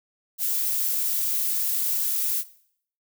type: noise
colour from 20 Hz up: violet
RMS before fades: -25 dBFS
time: 0.38-2.44 s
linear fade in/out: 50 ms
effects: noise-tail reverb RT60 0.6 s tail -17 dB re dry